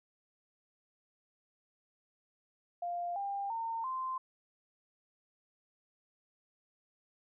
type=tone with pitch steps; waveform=sine; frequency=698.5 / 797.7 / 911.1 / 1040.5 Hz; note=F5 / G5 / A#5 / C6; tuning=0 / +30 / -40 / -10 cents; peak=-34 dBFS; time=2.82-4.18 s; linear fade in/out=5 ms; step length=340 ms; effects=none